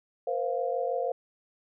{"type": "chord", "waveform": "sine", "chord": "Bb suspended second", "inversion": "none", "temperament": "equal with one note detuned", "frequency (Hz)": [477.1, 523.3, 698.5], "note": ["Bb4", "C5", "F5"], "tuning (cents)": [40, 0, 0], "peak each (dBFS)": [-32, -30, -32], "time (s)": [0.27, 1.12], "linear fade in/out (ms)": 5, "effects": []}